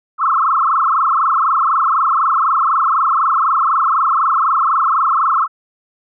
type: tone with frequency modulation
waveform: sine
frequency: 1205 Hz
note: D6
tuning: 44 cents sharp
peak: -11 dBFS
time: 0.18-5.48 s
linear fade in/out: 50 ms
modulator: 24 Hz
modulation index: 6.2
effects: none